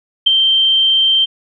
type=tone with ADSR envelope; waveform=sine; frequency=3136 Hz; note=G7; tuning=in tune; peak=-3 dBFS; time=0.26-1.26 s; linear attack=13 ms; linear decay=5 ms; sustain=-6 dB; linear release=22 ms; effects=none